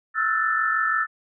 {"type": "tone cluster", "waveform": "sine", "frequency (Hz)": [1305, 1351, 1477, 1767], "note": ["E6", "E6", "F#6", "A6"], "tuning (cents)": [-18, 42, -3, 7], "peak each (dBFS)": [-25, -26, -31, -23], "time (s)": [0.14, 1.07], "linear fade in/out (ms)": 50, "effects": []}